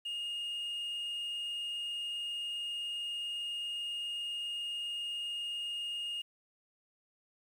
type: tone with frequency modulation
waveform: sine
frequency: 2845 Hz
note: F7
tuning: 31 cents sharp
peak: -33 dBFS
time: 0.05-6.22 s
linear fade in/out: 10 ms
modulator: 27.4 Hz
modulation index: 0.57
effects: tanh soft clip ceiling -34 dBFS + 10-bit